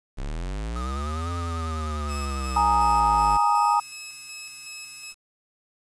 square linear two-way sweep, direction up then down, 31.1 to 87 to 49.63 Hz, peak -28 dBFS, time 0.17-3.38 s, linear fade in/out 20 ms, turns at 1.32 s
triangle tone with vibrato, 1237 Hz, D#6, 10 cents flat, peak -32 dBFS, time 0.76-2.58 s, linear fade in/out 0 ms, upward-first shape sine, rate 10 Hz, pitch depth 53 cents each way
15% pulse tone with tremolo, 2586 Hz, E7, 34 cents flat, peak -29 dBFS, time 2.07-5.15 s, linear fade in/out 50 ms, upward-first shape square, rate 2.7 Hz, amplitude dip 35%
sine chord, Ab suspended second, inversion none, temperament equal, 830.6 / 932.3 / 1244.5 Hz, Ab5 / Bb5 / Eb6, 0 / 0 / 0 cents, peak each -22 dBFS, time 2.56-3.8 s, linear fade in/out 5 ms
effects resampled to 22050 Hz + 8-bit

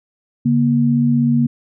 sine tone pair together, 141.1 / 237.3 Hz, C#3 / A#3, +31 / +31 cents, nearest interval major sixth, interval 900 cents, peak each -17 / -13 dBFS, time 0.45-1.47 s, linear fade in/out 10 ms, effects none

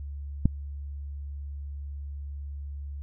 click, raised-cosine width 5 ms, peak -8 dBFS, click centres 0.456 s, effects added 71 Hz sine -34 dBFS peak until 3.02 s

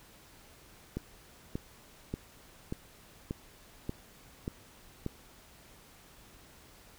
click train, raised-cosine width 3 ms, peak -21 dBFS, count 8, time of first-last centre 0.97-5.064 s, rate 1.71 Hz, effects pink hiss -57 dBFS RMS until 6.98 s

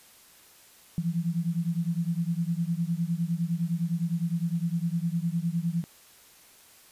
sine beating tone pair, 164.81 / 174.61 Hz, E3 / F3, 0 / 0 cents, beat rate 9.8 Hz, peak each -28 / -29 dBFS, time 0.98-5.84 s, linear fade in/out 0 ms, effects white hiss -55 dBFS RMS until 6.91 s + resampled to 32000 Hz

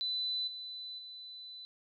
sine tone with level steps, 4000 Hz, B7, 21 cents sharp, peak -32 / -41 / -45 dBFS, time 0.01-1.65 s, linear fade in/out 0 ms, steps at 0.47 / 0.98 s, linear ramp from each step 10 ms, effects none

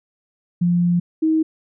sine tone pair in turn, 174.61 / 317.1 Hz, F3 / D#4, 0 / +33 cents, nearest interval minor seventh, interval 1033 cents, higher second, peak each -14 / -14 dBFS, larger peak neither, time 0.61-1 / 1.22-1.43 s, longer first, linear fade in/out 10 ms, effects none

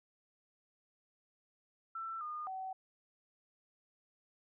sine tone with pitch steps, 1336 / 1220 / 758 Hz, E6 / D#6 / F#5, +23 / -34 / +42 cents, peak -39 dBFS, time 1.95-2.73 s, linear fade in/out 5 ms, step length 260 ms, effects none

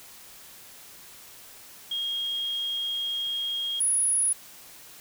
sine tone pair in turn, 3255 / 10334 Hz, G#7 / E9, -36 / -35 cents, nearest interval octave + minor sixth, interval 2001 cents, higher second, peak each -27 / -21 dBFS, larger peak second, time 1.91-3.8 / 3.8-4.33 s, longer first, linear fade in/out 5 ms, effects white hiss -48 dBFS RMS until 5 s

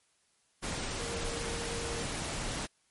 sine tone in noise, 466.2 Hz, A#4, in tune, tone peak -40 dBFS, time 0.98-2.04 s, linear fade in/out 20 ms, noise pink, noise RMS -36 dBFS, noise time 0.62-2.67 s, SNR -7 dB, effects white hiss -71 dBFS RMS until 2.9 s + MP3 48 kbps

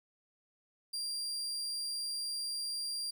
35% pulse tone, 4761 Hz, D8, 23 cents sharp, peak -34 dBFS, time 0.93-3.11 s, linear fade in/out 10 ms, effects none

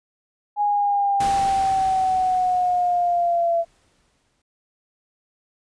sine linear sweep, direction down, 829 to 672 Hz, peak -17 dBFS, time 0.56-3.65 s, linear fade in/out 50 ms
pink noise with exponential decay, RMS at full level -29 dBFS, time 1.2-4.42 s, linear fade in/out 5 ms, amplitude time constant 700 ms
effects resampled to 22050 Hz

